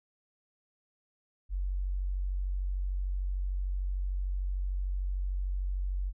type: tone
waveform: sine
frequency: 46.67 Hz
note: F#1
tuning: 16 cents sharp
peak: -29 dBFS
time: 1.49-6.13 s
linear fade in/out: 50 ms
effects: none